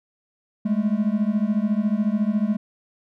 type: beating tone pair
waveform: triangle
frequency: 203.9 / 217.9 Hz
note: G#3 / A3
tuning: -32 / -17 cents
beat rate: 14 Hz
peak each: -20 dBFS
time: 0.65-2.57 s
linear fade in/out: 10 ms
effects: none